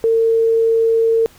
sine tone, 453.6 Hz, A#4, 47 cents flat, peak -11 dBFS, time 0.04-1.26 s, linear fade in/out 0 ms, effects pink hiss -47 dBFS RMS until 1.38 s

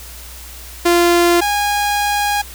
sawtooth tone pair in turn, 346.2 / 821 Hz, F4 / G#5, -15 / -20 cents, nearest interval octave + minor third, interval 1495 cents, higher second, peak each -6 / -11 dBFS, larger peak first, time 0.85-1.41 / 1.41-2.42 s, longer second, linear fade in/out 10 ms, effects added 60 Hz sine -35 dBFS peak until 2.54 s + white hiss -36 dBFS RMS until 2.54 s

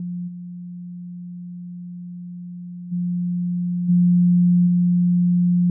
sine tone with level steps, 176.6 Hz, F3, 20 cents sharp, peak -25 / -31 / -20 / -12 / -14 dBFS, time 0-5.7 s, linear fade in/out 2 ms, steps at 0.27 / 2.91 / 3.88 / 4.66 s, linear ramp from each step 20 ms, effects none

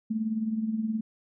sine tone with tremolo, 220 Hz, A3, in tune, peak -23 dBFS, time 0.1-1.01 s, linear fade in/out 10 ms, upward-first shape triangle, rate 19 Hz, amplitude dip 70%, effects none

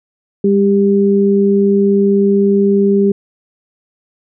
sine tone pair together, 200.6 / 397 Hz, G3 / G4, +40 / +22 cents, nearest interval octave, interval 1182 cents, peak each -11 dBFS, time 0.44-3.12 s, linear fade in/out 5 ms, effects none

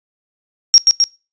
sine tone with echo, 5588 Hz, F8, in tune, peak -3 dBFS, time 0.74-0.78 s, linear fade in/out 0 ms, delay 130 ms, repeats 2, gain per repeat -3 dB, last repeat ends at 1.04 s, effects noise-tail reverb RT60 0.3 s tail -23 dB re dry + resampled to 16000 Hz

